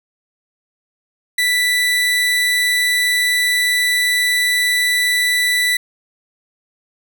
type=tone; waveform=30% pulse; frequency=1975.5 Hz; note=B6; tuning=in tune; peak=-11 dBFS; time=1.38-5.77 s; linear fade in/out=5 ms; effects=none